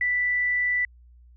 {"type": "tone", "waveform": "sine", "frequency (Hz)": 1975.5, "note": "B6", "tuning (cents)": 0, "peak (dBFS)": -21, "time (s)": [0.01, 0.85], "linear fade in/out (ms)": 2, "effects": ["added 60 Hz sine -49 dBFS peak until 1.36 s"]}